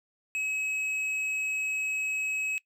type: tone with hard clipping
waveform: sine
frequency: 2560 Hz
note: D#7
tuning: 49 cents sharp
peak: -30 dBFS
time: 0.35-2.58 s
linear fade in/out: 0 ms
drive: 6 dB
effects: noise-tail reverb RT60 0.1 s tail -21 dB re dry